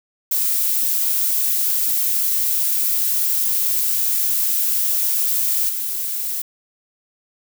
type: noise with level steps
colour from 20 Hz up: violet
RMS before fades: -19 / -24 dBFS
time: 0.31-6.42 s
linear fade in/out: 5 ms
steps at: 5.69 s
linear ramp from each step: 5 ms
effects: none